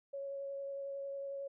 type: tone with vibrato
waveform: sine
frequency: 554 Hz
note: C#5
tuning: 1 cent flat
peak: -39 dBFS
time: 0.13-1.48 s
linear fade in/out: 10 ms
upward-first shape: sine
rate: 11 Hz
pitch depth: 10 cents each way
effects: none